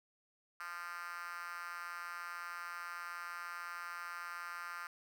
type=tone with high-pass filter; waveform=5% pulse; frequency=173.6 Hz; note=F3; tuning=10 cents flat; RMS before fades=-45 dBFS; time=0.6-4.87 s; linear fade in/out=2 ms; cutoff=1300 Hz; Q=4.2; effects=none